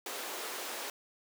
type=high-pass noise; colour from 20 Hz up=pink; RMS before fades=-40 dBFS; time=0.06-0.9 s; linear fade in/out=2 ms; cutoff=360 Hz; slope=24 dB/octave; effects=none